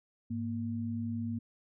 sine tone pair together, 103.27 / 233.1 Hz, G#2 / A#3, -9 / 0 cents, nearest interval octave + major second, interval 1409 cents, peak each -37 / -34 dBFS, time 0.3-1.39 s, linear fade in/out 10 ms, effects none

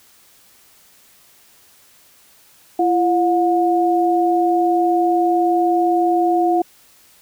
sine tone pair together, 340 / 720.4 Hz, F4 / F#5, -46 / -46 cents, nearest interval octave + minor second, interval 1300 cents, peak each -16 dBFS, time 2.79-6.62 s, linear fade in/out 5 ms, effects white hiss -51 dBFS RMS until 7.21 s

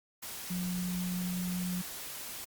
sine tone in noise, 180 Hz, F#3, 47 cents flat, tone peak -32 dBFS, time 0.5-1.82 s, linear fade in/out 10 ms, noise white, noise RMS -42 dBFS, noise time 0.22-2.45 s, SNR +7 dB, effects Opus 48 kbps

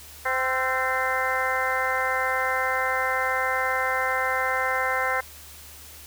harmonic tone with a mistuned harmonic, 259.1 Hz, C4, 17 cents flat, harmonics 2 / 3 / 4 / 5 / 6 / 7 / 8, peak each -30 / -30 / -30 / -30 / -30 / -30 / -30 dBFS, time 0.25-5.21 s, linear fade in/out 10 ms, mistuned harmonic 5, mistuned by +53 cents, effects added 74 Hz sine -49 dBFS peak until 6.06 s + white hiss -45 dBFS RMS until 6.06 s

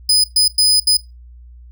35% pulse tone bursts at uneven times, 5000 Hz, D#8, 8 cents sharp, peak -8 dBFS, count 4, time 0.09-0.24 / 0.36-0.48 / 0.58-0.8 / 0.87-0.97 s, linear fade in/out 5 ms, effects noise-tail reverb RT60 0.2 s tail -17 dB re dry + added 60 Hz sine -37 dBFS peak until 1.71 s

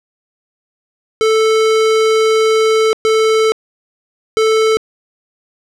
square tone bursts at uneven times, 440 Hz, A4, in tune, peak -10 dBFS, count 3, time 1.21-2.93 / 3.05-3.52 / 4.37-4.77 s, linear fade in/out 0 ms, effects low-pass 7000 Hz 12 dB/octave

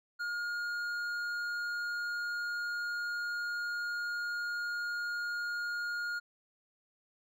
triangle tone with hard clipping, 1424 Hz, F6, 33 cents sharp, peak -35 dBFS, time 0.19-6.2 s, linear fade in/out 20 ms, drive 10 dB, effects none

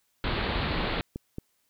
pink low-pass noise, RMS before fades -29 dBFS, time 0.24-1.01 s, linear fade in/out 0 ms, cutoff 4400 Hz, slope 96 dB/octave
click train, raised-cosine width 3 ms, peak -21 dBFS, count 4, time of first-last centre 0.71-1.384 s, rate 4.45 Hz
effects white hiss -72 dBFS RMS until 1.69 s

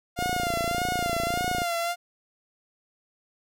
sawtooth tone with vibrato, 701 Hz, F5, 6 cents sharp, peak -22 dBFS, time 0.16-1.96 s, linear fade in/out 50 ms, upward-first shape sine, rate 1.7 Hz, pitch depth 59 cents each way
click train, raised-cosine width 2 ms, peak -18 dBFS, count 42, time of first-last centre 0.19-1.619 s, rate 28.7 Hz
effects none

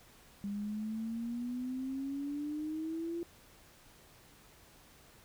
sine exponential sweep, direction up, 199.6 to 343.5 Hz, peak -35 dBFS, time 0.44-3.23 s, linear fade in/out 0 ms, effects pink hiss -60 dBFS RMS until 5.24 s

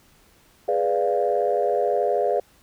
sine chord, G# diminished seventh, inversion none, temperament equal, 415.3 / 493.9 / 587.3 / 698.5 Hz, G#4 / B4 / D5 / F5, 0 / 0 / 0 / 0 cents, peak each -24 dBFS, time 0.68-2.4 s, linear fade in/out 5 ms, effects tanh soft clip ceiling -10 dBFS + pink hiss -57 dBFS RMS until 2.62 s

